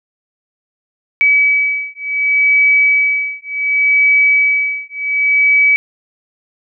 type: beating tone pair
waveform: sine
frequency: 2283 / 2283.68 Hz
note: D7 / D7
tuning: -50 / -49 cents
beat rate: 0.68 Hz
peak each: -13 dBFS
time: 1.21-5.76 s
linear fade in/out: 0 ms
effects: none